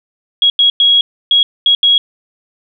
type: tone bursts at uneven times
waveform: sine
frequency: 3313 Hz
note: G#7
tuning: 5 cents flat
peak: -6 dBFS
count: 6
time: 0.42-0.5 / 0.59-0.7 / 0.8-1.01 / 1.31-1.43 / 1.66-1.75 / 1.83-1.98 s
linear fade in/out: 2 ms
effects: none